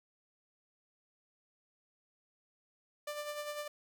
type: tone with tremolo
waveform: sawtooth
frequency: 592 Hz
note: D5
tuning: 14 cents sharp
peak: -33 dBFS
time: 3.07-3.68 s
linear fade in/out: 5 ms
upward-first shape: sine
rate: 10 Hz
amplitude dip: 50%
effects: none